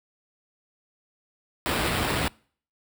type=noise with sample-and-hold; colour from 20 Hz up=pink; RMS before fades=-25 dBFS; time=1.66-2.28 s; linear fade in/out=0 ms; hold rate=6300 Hz; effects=noise-tail reverb RT60 0.5 s tail -26 dB re dry + high-pass 60 Hz 12 dB/octave